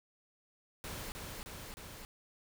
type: noise with echo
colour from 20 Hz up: pink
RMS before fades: -43 dBFS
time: 0.84-1.12 s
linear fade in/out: 0 ms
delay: 310 ms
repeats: 3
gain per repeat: -2 dB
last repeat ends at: 2.05 s
effects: none